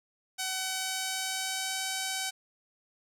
5% pulse tone with pitch glide, 755 to 762.9 Hz, F#5 to G5, +35 to -47 cents, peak -19 dBFS, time 0.38-2.31 s, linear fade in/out 20 ms, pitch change +18 cents, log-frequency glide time 0.49-1.83 s, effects none

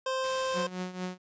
25% pulse tone, 523 Hz, C5, 1 cent flat, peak -25 dBFS, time 0.06-0.67 s, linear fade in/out 5 ms
white noise, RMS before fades -42 dBFS, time 0.24-0.63 s, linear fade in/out 0 ms
sawtooth tone with tremolo, 182.8 Hz, F#3, 21 cents flat, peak -27 dBFS, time 0.53-1.18 s, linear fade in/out 50 ms, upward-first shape triangle, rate 4.4 Hz, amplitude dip 80%
effects resampled to 16000 Hz

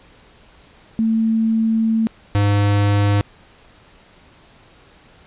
sine / square tone pair in turn, 223.4 / 101.9 Hz, A3 / G#2, +27 / -32 cents, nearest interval octave + major second, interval 1359 cents, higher first, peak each -14 dBFS, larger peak neither, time 0.99-2.07 / 2.35-3.21 s, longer first, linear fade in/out 0 ms, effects pink hiss -49 dBFS RMS until 5.26 s + resampled to 8000 Hz

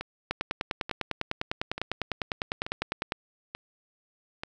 two click trains, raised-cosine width 0.3 ms, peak -12 / -18 dBFS, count 29 / 6, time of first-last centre 0.31-3.121 / 0.01-4.435 s, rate 9.96 / 1.13 Hz, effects none

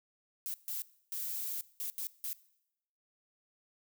violet noise bursts at uneven times, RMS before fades -38 dBFS, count 6, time 0.46-0.54 / 0.68-0.82 / 1.12-1.61 / 1.8-1.9 / 1.98-2.07 / 2.24-2.33 s, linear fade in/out 0 ms, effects noise-tail reverb RT60 0.8 s tail -20 dB re dry

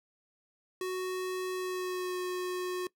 square tone with pitch glide, 370 to 363.4 Hz, F#4 to F#4, 0 to -31 cents, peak -33 dBFS, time 0.81-2.87 s, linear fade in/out 2 ms, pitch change -31 cents, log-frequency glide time 1.53-2.18 s, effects noise-tail reverb RT60 0.1 s tail -20 dB re dry

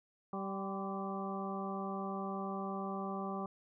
harmonic tone with a mistuned harmonic, 194.3 Hz, G3, 15 cents flat, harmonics 1 / 2 / 3 / 4 / 5 / 6, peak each -40 / -44 / -47 / -44 / -49 / -44 dBFS, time 0.33-3.46 s, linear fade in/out 2 ms, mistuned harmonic 5, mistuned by +75 cents, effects none

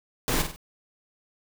pink noise with echo, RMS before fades -25 dBFS, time 0.28-0.42 s, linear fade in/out 0 ms, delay 47 ms, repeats 3, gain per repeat -7 dB, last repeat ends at 0.561 s, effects none

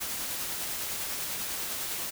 white noise with tremolo, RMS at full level -33 dBFS, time 0-2.11 s, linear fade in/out 20 ms, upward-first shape triangle, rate 10 Hz, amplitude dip 25%, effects none

